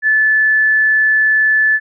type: tone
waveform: sine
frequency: 1739 Hz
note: A6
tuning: 21 cents flat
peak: -9 dBFS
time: 0.02-1.8 s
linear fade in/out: 50 ms
effects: none